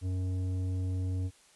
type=tone with tanh clipping; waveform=sine; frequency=92.5 Hz; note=F#2; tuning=in tune; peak=-31 dBFS; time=0.01-1.31 s; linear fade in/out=50 ms; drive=10 dB; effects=white hiss -61 dBFS RMS until 1.55 s + resampled to 24000 Hz